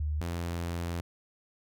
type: tone pair in turn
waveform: sine / sawtooth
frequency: 75.3 / 85.5 Hz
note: D2 / F2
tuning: +44 / -36 cents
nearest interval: major second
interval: 220 cents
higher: second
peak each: -28 dBFS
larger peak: neither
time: 0-0.21 / 0.21-1.01 s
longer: second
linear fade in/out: 5 ms
effects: none